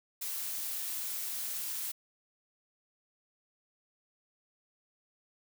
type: noise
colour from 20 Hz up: blue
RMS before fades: -37 dBFS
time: 0.21-1.92 s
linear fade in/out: 10 ms
effects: none